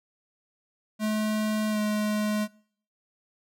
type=tone with pitch glide; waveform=square; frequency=214.8 to 211.2 Hz; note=A3 to G#3; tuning=-41 to +29 cents; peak=-25 dBFS; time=0.99-2.48 s; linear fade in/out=50 ms; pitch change=-30 cents; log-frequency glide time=1.7-1.79 s; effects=noise-tail reverb RT60 0.6 s tail -24 dB re dry